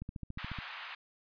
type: click train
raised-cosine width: 5 ms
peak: -28 dBFS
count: 9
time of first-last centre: 0.02-0.587 s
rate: 14.1 Hz
type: band-pass noise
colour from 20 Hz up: pink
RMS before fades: -45 dBFS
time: 0.38-0.95 s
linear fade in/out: 5 ms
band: 1000 to 3500 Hz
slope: 24 dB/octave
effects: resampled to 11025 Hz